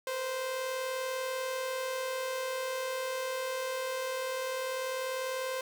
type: tone pair together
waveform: sawtooth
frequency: 480 / 520.2 Hz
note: B4 / C5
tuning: -49 / -10 cents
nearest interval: minor second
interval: 139 cents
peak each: -40 / -29 dBFS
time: 0.07-5.61 s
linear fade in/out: 2 ms
effects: none